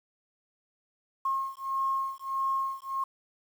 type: beating tone pair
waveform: sine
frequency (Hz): 1076 / 1077.6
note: C6 / C#6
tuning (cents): +48 / -49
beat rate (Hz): 1.6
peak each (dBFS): -31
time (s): 1.25-3.04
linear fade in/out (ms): 5
effects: 9-bit